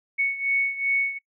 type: beating tone pair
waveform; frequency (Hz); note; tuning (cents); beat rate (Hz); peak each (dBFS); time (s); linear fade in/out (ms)
sine; 2217 / 2219.6; C#7 / C#7; 0 / +2; 2.6; -23 / -27; 0.18-1.19; 20
effects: noise-tail reverb RT60 0.1 s tail -25 dB re dry